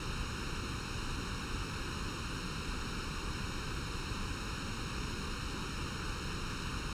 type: noise with comb filter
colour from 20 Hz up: pink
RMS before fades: -38 dBFS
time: 0-6.93 s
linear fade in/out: 2 ms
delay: 0.74 ms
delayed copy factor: +0.85
effects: low-pass 6000 Hz 12 dB/octave